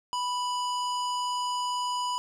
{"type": "tone with low-pass filter", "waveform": "square", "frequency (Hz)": 987.8, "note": "B5", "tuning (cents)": 0, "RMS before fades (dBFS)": -30, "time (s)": [0.13, 2.18], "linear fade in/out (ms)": 0, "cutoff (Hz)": 6900, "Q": 1.3, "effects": []}